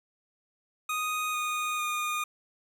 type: tone with pitch steps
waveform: 25% pulse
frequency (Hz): 1244.5 / 1233.1 / 1221.7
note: D#6 / D#6 / D#6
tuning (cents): 0 / -16 / -32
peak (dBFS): -25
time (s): 0.89-2.24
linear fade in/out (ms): 5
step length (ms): 450
effects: 10-bit